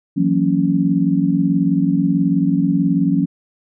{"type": "chord", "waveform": "sine", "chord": "F# dominant seventh", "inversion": "third", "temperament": "just", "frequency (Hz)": [166.5, 185, 231.2, 277.5], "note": ["E3", "F#3", "A#3", "C#4"], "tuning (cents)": [18, 0, -14, 2], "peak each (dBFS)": [-19, -18, -23, -17], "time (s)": [0.16, 3.26], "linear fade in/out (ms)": 20, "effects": []}